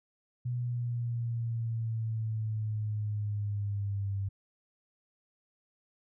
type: exponential sweep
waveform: sine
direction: down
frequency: 123.1 to 98 Hz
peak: -30 dBFS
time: 0.45-4.29 s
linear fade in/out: 10 ms
effects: none

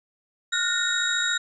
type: tone cluster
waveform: sine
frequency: 1416 / 1470 / 1831 / 3797 / 7240 Hz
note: F6 / F#6 / A#6 / A#7 / A8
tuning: +23 / -12 / -32 / +31 / +48 cents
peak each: -28 / -29 / -30 / -26 / -31 dBFS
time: 0.52-1.38 s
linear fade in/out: 10 ms
effects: none

